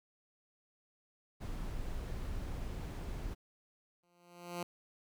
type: noise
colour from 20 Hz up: brown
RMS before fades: -40 dBFS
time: 1.4-3.35 s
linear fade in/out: 20 ms
type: tone with exponential growth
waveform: 10% pulse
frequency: 174.61 Hz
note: F3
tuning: in tune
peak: -28 dBFS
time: 4.03-4.63 s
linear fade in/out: 2 ms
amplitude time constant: 130 ms
effects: none